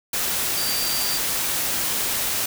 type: tone in noise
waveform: sine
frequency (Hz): 4696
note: D8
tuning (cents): -1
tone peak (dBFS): -27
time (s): 0.57-1.18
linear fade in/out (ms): 5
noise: white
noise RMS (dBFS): -24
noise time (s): 0.13-2.46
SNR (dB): -6
effects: none